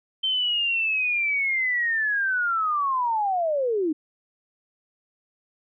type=linear sweep; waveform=sine; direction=down; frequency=3116 to 293.7 Hz; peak=-21 dBFS; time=0.23-3.93 s; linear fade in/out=10 ms; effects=none